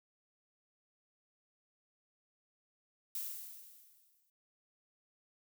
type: noise with exponential decay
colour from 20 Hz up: violet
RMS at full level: -38 dBFS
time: 3.15-4.3 s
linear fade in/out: 2 ms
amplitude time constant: 250 ms
effects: none